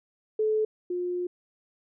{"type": "tone pair in turn", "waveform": "sine", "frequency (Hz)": [432.4, 356.4], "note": ["A4", "F4"], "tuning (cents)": [-30, 35], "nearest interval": "minor third", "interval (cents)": 335, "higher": "first", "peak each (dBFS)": [-22, -27], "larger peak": "first", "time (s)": [[0.39, 0.65], [0.9, 1.27]], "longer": "second", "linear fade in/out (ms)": 5, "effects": []}